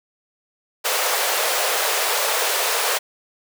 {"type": "high-pass noise", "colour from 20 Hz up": "pink", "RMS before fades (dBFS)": -21, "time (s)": [0.84, 2.99], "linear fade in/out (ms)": 20, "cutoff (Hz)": 440, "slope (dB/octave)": 48, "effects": []}